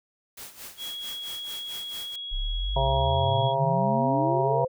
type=noise with tremolo; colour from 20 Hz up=white; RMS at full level=-40 dBFS; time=0.37-2.16 s; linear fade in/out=5 ms; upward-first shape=sine; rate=4.5 Hz; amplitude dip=75%
type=tone; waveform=sine; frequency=3322 Hz; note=G#7; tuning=in tune; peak=-33 dBFS; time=0.77-3.55 s; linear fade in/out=50 ms
type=exponential sweep; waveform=sine; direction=up; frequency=30.87 to 529 Hz; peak=-26 dBFS; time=2.31-4.68 s; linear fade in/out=20 ms
type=harmonic tone; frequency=135.1 Hz; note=C#3; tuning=44 cents flat; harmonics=1 / 3 / 4 / 5 / 6 / 7; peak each=-28 / -34 / -31 / -26 / -36 / -27 dBFS; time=2.76-4.65 s; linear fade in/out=5 ms
effects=none